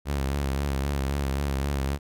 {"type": "tone with vibrato", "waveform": "sawtooth", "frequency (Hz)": 69.3, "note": "C#2", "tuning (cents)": 0, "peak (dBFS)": -21, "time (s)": [0.05, 1.99], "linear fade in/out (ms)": 50, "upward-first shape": "sine", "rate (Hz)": 3.8, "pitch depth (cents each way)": 57, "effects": []}